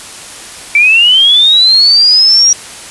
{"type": "linear sweep", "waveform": "sine", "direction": "up", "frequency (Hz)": [2297, 5730], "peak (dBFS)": -3, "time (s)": [0.75, 2.53], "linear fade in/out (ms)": 2, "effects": ["white hiss -28 dBFS RMS until 2.9 s", "resampled to 24000 Hz"]}